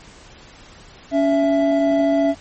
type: tone pair together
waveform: triangle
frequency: 282.3 / 663.3 Hz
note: C#4 / E5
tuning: +32 / +11 cents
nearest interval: octave + minor third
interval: 1479 cents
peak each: -15 dBFS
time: 1.11-2.35 s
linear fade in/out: 50 ms
effects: pink hiss -44 dBFS RMS until 2.4 s + MP3 32 kbps